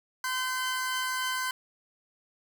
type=tone pair together; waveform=sawtooth; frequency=1026 / 1537.3 Hz; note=C6 / G6; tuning=-34 / -34 cents; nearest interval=perfect fifth; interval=700 cents; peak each=-28 dBFS; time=0.24-1.51 s; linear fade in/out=2 ms; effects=none